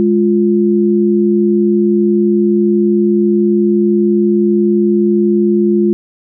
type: tone pair together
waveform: sine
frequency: 207.6 / 349.2 Hz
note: G#3 / F4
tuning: 0 / 0 cents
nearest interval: major sixth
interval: 900 cents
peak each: -11 dBFS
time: 0-5.93 s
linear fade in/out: 0 ms
effects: none

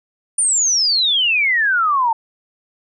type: exponential sweep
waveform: sine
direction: down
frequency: 9397 to 880 Hz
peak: -13 dBFS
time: 0.38-2.13 s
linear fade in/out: 5 ms
effects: none

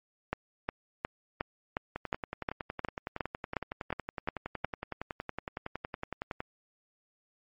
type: two click trains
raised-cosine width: 0.5 ms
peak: -20 / -15 dBFS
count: 49 / 13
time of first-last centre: 1.96-6.404 / 0.33-4.647 s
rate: 10.8 / 2.78 Hz
effects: MP3 32 kbps

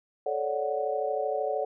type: chord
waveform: sine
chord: D major seventh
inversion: second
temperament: equal with one note detuned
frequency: 435.2 / 554.4 / 587.3 / 740 Hz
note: A4 / C#5 / D5 / F#5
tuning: -19 / 0 / 0 / 0 cents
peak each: -32 dBFS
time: 0.26-1.65 s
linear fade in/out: 5 ms
effects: none

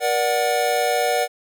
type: chord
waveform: square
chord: Bb augmented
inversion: none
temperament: equal with one note detuned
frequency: 477.3 / 587.3 / 740 Hz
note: Bb4 / D5 / F#5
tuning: +41 / 0 / 0 cents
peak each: -24 / -24 / -22 dBFS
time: 0-1.28 s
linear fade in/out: 50 ms
effects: none

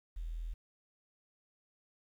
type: tone with quantisation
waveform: sine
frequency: 41.2 Hz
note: E1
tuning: in tune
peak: -37 dBFS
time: 0.16-0.54 s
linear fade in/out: 10 ms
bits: 11
effects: none

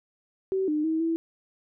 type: tone with pitch steps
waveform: sine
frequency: 381.9 / 303 / 319.7 / 328.7 Hz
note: G4 / D#4 / D#4 / E4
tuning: -45 / -46 / +47 / -5 cents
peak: -23 dBFS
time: 0.52-1.16 s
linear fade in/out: 0 ms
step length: 160 ms
effects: none

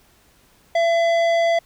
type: tone with tanh clipping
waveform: triangle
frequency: 673 Hz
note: E5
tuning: 36 cents sharp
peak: -17 dBFS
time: 0.75-1.59 s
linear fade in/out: 5 ms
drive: 17 dB
effects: pink hiss -56 dBFS RMS until 1.65 s

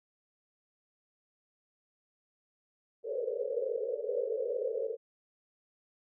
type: band-pass noise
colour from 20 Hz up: pink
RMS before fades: -34 dBFS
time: 3.03-4.97 s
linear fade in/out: 50 ms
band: 430 to 550 Hz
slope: 96 dB/octave
effects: none

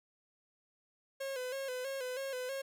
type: tone with vibrato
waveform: 45% pulse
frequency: 523.3 Hz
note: C5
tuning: in tune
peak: -37 dBFS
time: 1.2-2.62 s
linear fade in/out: 10 ms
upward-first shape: square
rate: 3.1 Hz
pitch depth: 64 cents each way
effects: none

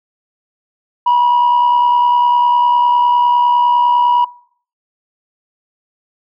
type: tone with amplitude modulation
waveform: sine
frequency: 969 Hz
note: B5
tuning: 33 cents flat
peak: -4 dBFS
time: 1.06-4.25 s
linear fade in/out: 10 ms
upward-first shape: sine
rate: 69.9 Hz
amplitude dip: 50%
effects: noise-tail reverb RT60 0.5 s tail -21 dB re dry + tanh soft clip ceiling -6 dBFS

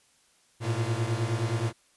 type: tone cluster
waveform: 45% pulse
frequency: 108.9 / 118.4 / 345.6 Hz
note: A2 / A#2 / F4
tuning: -17 / +27 / -18 cents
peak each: -30 / -29 / -37 dBFS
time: 0.6-1.73 s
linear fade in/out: 50 ms
effects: white hiss -64 dBFS RMS until 1.96 s + resampled to 24000 Hz

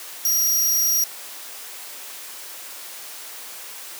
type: tone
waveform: 20% pulse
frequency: 5710 Hz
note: F8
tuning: 37 cents sharp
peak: -12 dBFS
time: 0.25-1.04 s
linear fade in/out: 2 ms
effects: white hiss -37 dBFS RMS until 3.99 s + high-pass 400 Hz 12 dB/octave

